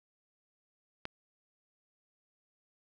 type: click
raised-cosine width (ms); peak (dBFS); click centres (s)
0.3; -21; 1.054
effects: none